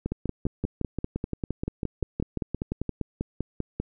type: two click trains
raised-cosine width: 3 ms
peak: -15 / -15 dBFS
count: 20 / 17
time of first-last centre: 0.06-3.8 / 0.12-2.893 s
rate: 5.08 / 5.77 Hz
effects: none